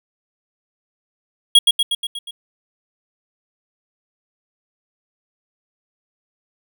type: tone with echo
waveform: square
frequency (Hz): 3299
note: G#7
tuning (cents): -12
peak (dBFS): -6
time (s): 1.55-1.59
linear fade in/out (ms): 5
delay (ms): 120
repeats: 6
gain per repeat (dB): -4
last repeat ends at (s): 2.31
effects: none